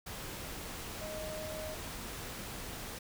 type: tone in noise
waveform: sine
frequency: 622.3 Hz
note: D#5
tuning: in tune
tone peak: -41 dBFS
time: 1.01-1.75 s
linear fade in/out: 10 ms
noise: pink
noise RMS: -43 dBFS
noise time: 0.06-2.99 s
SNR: -1 dB
effects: none